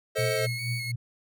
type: chord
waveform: square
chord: A diminished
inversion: none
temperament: just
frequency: 440 / 528 / 633.6 Hz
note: A4 / C5 / Eb5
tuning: 0 / +16 / +31 cents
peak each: -31 dBFS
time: 0.15-0.47 s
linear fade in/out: 20 ms
type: tone with vibrato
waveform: 30% pulse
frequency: 2200 Hz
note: C#7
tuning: 14 cents flat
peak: -30 dBFS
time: 0.17-0.92 s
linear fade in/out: 10 ms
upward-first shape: square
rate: 2.4 Hz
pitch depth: 21 cents each way
type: tone with tremolo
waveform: sine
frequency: 120.1 Hz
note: B2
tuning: 48 cents flat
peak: -26 dBFS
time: 0.18-0.96 s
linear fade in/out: 10 ms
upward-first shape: triangle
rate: 4.2 Hz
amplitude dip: 85%
effects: none